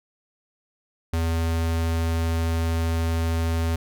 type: tone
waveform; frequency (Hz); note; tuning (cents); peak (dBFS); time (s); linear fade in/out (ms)
square; 82.41; E2; 0; -22; 1.13-3.76; 5
effects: none